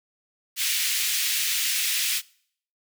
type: high-pass noise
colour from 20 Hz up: pink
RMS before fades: -25 dBFS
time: 0.56-2.22 s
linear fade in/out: 50 ms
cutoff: 2200 Hz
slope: 24 dB/octave
effects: noise-tail reverb RT60 0.6 s tail -23 dB re dry